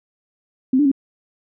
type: tone with pitch steps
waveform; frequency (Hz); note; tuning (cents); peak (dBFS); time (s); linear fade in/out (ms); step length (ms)
sine; 260.1 / 293.4 / 272.8; C4 / D4 / C#4; -10 / -2 / -28; -12; 0.73-0.916; 5; 62
effects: none